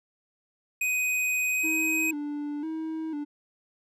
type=tone with pitch glide; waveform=square; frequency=2503 to 2519 Hz; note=D#7 to D#7; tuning=+10 to +21 cents; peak=-25 dBFS; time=0.81-2.11 s; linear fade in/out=5 ms; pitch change=+11 cents; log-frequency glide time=1.5-1.63 s
type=tone with vibrato; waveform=triangle; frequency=305.6 Hz; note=D#4; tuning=31 cents flat; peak=-28 dBFS; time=1.63-3.25 s; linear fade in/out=20 ms; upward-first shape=square; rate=1 Hz; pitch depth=74 cents each way
effects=resampled to 32000 Hz